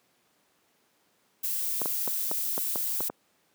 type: noise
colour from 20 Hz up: violet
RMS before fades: -30 dBFS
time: 1.43-3.09 s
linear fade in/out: 10 ms
type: clicks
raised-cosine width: 1 ms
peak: -17 dBFS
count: 8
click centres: 1.817 / 1.858 / 2.077 / 2.314 / 2.579 / 2.758 / 3.006 / 3.099 s
effects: pink hiss -68 dBFS RMS until 3.54 s + high-pass 200 Hz 12 dB/octave